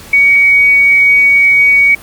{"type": "tone", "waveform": "sine", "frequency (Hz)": 2249, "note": "C#7", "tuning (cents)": 24, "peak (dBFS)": -4, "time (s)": [0.13, 1.95], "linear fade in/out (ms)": 5, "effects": ["pink hiss -33 dBFS RMS until 2.02 s", "Opus 48 kbps"]}